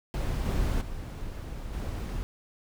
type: noise with level steps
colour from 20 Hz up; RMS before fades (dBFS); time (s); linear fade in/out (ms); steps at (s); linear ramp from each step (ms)
brown; -29 / -27 / -37 / -33; 0.14-2.23; 0; 0.45 / 0.81 / 1.73; 5
effects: none